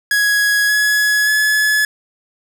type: tone with pitch steps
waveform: 45% pulse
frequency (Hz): 1667 / 1687.3 / 1707.9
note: G#6 / G#6 / G#6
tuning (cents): +6 / +27 / +48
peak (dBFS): -12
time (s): 0.11-1.85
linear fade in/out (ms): 2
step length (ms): 580
effects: none